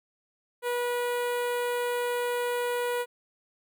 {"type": "tone with notch filter", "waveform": "sawtooth", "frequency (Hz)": 485.9, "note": "B4", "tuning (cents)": -28, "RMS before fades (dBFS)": -29, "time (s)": [0.62, 3.06], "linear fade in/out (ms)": 50, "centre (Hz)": 5500, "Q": 0.89, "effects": []}